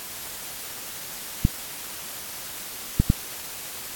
clicks, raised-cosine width 5 ms, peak -4 dBFS, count 3, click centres 1.451 / 3 / 3.101 s, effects white hiss -36 dBFS RMS until 3.95 s + AAC 64 kbps

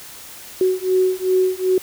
sine beating tone pair, 370.7 / 373.3 Hz, F#4 / F#4, +3 / +15 cents, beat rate 2.6 Hz, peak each -18 dBFS, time 0.61-1.78 s, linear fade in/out 2 ms, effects white hiss -38 dBFS RMS until 1.82 s

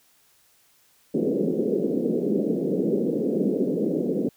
white band-pass noise, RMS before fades -24 dBFS, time 1.14-4.29 s, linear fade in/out 5 ms, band 170 to 480 Hz, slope 48 dB/octave, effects white hiss -61 dBFS RMS until 4.36 s

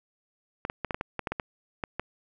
clicks, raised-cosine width 0.5 ms, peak -15 dBFS, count 12, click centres 0.651 / 0.699 / 0.847 / 0.908 / 0.945 / 1.011 / 1.193 / 1.272 / 1.32 / 1.398 / 1.838 / 1.996 s, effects none

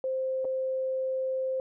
sine tone with dropouts, 523.3 Hz, C5, in tune, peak -27 dBFS, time 0.04-1.6 s, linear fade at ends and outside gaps 1 ms, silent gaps 0.446-0.451 s, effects none

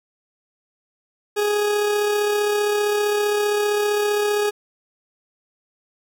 40% pulse tone with amplitude modulation, 415.3 Hz, G#4, in tune, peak -16 dBFS, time 1.36-4.51 s, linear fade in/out 20 ms, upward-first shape sine, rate 35.3 Hz, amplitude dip 30%, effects none

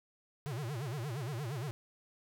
square tone with vibrato, 130.81 Hz, C3, in tune, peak -37 dBFS, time 0.46-1.71 s, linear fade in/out 0 ms, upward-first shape sine, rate 8.6 Hz, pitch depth 280 cents each way, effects none

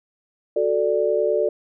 sine chord, D major, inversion first, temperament equal, 370 / 440 / 587.3 Hz, F#4 / A4 / D5, 0 / 0 / 0 cents, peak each -24 / -21 / -21 dBFS, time 0.56-1.49 s, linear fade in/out 5 ms, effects none

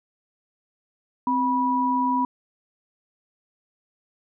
sine tone pair together, 259.7 / 977 Hz, C4 / B5, -13 / -19 cents, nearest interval octave + major seventh, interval 2294 cents, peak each -24 / -21 dBFS, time 1.27-2.25 s, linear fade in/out 2 ms, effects none

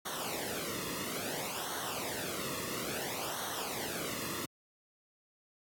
pink noise with flanger, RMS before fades -38 dBFS, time 0.05-4.46 s, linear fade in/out 10 ms, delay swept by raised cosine 0.4 to 1.32 ms, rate 0.59 Hz, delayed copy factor -0.75, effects high-pass 100 Hz 12 dB/octave + AAC 64 kbps

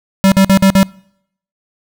square tone bursts, 193.3 Hz, G3, 24 cents flat, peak -6 dBFS, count 5, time 0.24-0.83 s, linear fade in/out 0 ms, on 78 ms, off 50 ms, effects noise-tail reverb RT60 0.7 s tail -25 dB re dry

